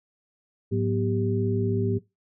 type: tone cluster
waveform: sine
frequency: 106.3 / 182.6 / 243.7 / 393 Hz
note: G#2 / F#3 / B3 / G4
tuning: +41 / -23 / -23 / +4 cents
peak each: -25 / -30 / -30 / -28 dBFS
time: 0.71-1.99 s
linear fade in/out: 20 ms
effects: noise-tail reverb RT60 0.2 s tail -19 dB re dry